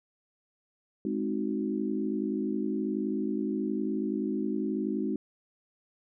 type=chord; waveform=sine; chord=Ab dominant seventh; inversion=none; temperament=equal with one note detuned; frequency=209.5 / 261.6 / 311.1 / 370 Hz; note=Ab3 / C4 / Eb4 / Gb4; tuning=+15 / 0 / 0 / 0 cents; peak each=-32 / -34 / -33 / -35 dBFS; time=1.05-5.16 s; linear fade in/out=2 ms; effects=none